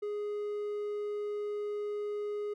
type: tone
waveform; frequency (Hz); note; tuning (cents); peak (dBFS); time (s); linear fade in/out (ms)
triangle; 415.3; G#4; 0; -31; 0.02-2.54; 10
effects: none